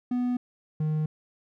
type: tone pair in turn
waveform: triangle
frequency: 246.9 / 154.44 Hz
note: B3 / D#3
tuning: 0 / -13 cents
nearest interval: minor sixth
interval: 813 cents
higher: first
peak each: -22 dBFS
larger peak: neither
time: 0.11-0.37 / 0.8-1.06 s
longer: neither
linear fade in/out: 5 ms
effects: none

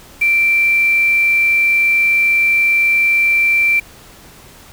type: tone with quantisation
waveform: sine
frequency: 2349 Hz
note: D7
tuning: in tune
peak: -10 dBFS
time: 0.21-3.8 s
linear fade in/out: 10 ms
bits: 5
effects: pink hiss -41 dBFS RMS until 4.72 s

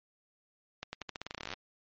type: accelerating click train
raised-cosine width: 0.2 ms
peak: -20 dBFS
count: 19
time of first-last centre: 0.83-1.537 s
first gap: 100 ms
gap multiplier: 0.87
effects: low-pass 5000 Hz 12 dB/octave + MP3 32 kbps

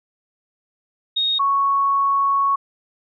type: tone pair in turn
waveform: sine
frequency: 3729 / 1108.6 Hz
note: A#7 / C#6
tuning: 0 / 0 cents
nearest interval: octave + major sixth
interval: 2100 cents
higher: first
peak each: -17 / -15 dBFS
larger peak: second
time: 1.16-1.39 / 1.39-2.56 s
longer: second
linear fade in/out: 10 ms
effects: none

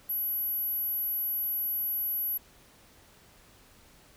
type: tone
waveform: sine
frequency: 11720 Hz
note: F#9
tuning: 18 cents flat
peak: -28 dBFS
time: 0.09-2.38 s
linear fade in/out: 10 ms
effects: pink hiss -58 dBFS RMS until 4.16 s

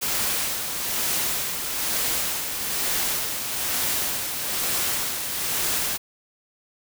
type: noise with tremolo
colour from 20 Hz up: white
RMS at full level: -24 dBFS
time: 0.01-5.98 s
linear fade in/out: 20 ms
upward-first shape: sine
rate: 1.1 Hz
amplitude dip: 45%
effects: none

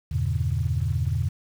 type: chord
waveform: sine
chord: E diminished seventh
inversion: none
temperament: just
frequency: 82.41 / 98.89 / 118.67 / 142.4 Hz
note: E2 / G2 / Bb2 / Db3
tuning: 0 / +16 / +31 / +47 cents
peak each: -26 / -28 / -27 / -28 dBFS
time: 0.11-1.29 s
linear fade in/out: 10 ms
effects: tanh soft clip ceiling -12 dBFS + 8-bit

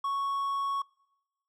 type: tone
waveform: triangle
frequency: 1108.7 Hz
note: C#6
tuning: in tune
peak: -26 dBFS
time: 0.04-0.82 s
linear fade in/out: 5 ms
effects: noise-tail reverb RT60 1.0 s tail -26 dB re dry

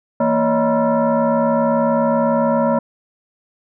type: tone with frequency modulation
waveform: sine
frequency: 164.81 Hz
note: E3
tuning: in tune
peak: -13 dBFS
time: 0.2-2.79 s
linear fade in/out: 5 ms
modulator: 397 Hz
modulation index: 2.1
effects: none

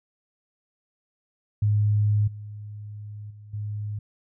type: tone with level steps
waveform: sine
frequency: 104.6 Hz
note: G#2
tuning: 13 cents sharp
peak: -18 / -35 / -42 / -28 dBFS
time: 1.62-3.99 s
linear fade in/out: 5 ms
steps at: 2.27 / 3.3 / 3.53 s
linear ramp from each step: 10 ms
effects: none

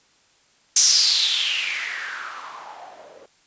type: noise with low-pass filter sweep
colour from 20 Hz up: violet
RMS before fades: -23 dBFS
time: 0.76-3.26 s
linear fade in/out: 5 ms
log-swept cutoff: 6200 to 490 Hz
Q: 5.3
effects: white hiss -59 dBFS RMS until 3.46 s + resampled to 16000 Hz

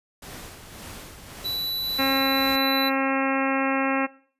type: noise with tremolo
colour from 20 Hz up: pink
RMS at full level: -39 dBFS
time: 0.22-2.56 s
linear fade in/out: 5 ms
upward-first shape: sine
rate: 1.8 Hz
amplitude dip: 50%
type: tone with pitch glide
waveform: square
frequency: 3956 to 3984 Hz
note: B7 to B7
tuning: +2 to +14 cents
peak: -26 dBFS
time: 1.44-2.9 s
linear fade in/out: 20 ms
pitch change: +12 cents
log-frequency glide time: 1.59-2.55 s
type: harmonic tone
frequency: 269.2 Hz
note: C4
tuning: 49 cents sharp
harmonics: 1 / 2 / 3 / 4 / 5 / 6 / 7 / 8 / 9 / 10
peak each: -25 / -28 / -30 / -31 / -32 / -33 / -33 / -34 / -35 / -35 dBFS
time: 1.98-4.07 s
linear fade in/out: 20 ms
effects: noise-tail reverb RT60 0.5 s tail -21 dB re dry + resampled to 32000 Hz

